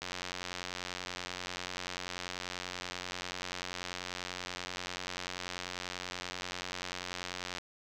click train, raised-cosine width 0.2 ms, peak -20 dBFS, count 684, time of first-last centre 0.02-7.584 s, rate 90.3 Hz, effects none

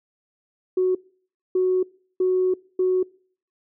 sine tone bursts at uneven times, 369.6 Hz, F#4, 2 cents flat, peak -16 dBFS, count 4, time 0.77-0.95 / 1.55-1.83 / 2.2-2.54 / 2.79-3.03 s, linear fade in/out 5 ms, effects noise-tail reverb RT60 0.5 s tail -24 dB re dry + tanh soft clip ceiling -12 dBFS

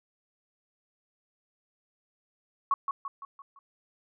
sine tone with echo, 1108.7 Hz, C#6, in tune, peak -21 dBFS, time 2.71-2.74 s, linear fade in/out 2 ms, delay 170 ms, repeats 5, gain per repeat -6 dB, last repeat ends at 3.59 s, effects none

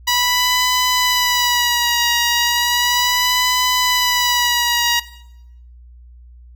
10% pulse tone with vibrato, 975 Hz, B5, 23 cents flat, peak -6 dBFS, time 0.07-5 s, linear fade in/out 10 ms, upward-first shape sine, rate 0.35 Hz, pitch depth 45 cents each way, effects noise-tail reverb RT60 0.8 s tail -17 dB re dry + added 60 Hz sine -39 dBFS peak until 6.55 s

